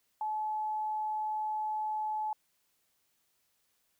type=tone; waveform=sine; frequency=859 Hz; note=A5; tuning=42 cents flat; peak=-31 dBFS; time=0.21-2.33 s; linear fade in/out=2 ms; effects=white hiss -75 dBFS RMS until 3.99 s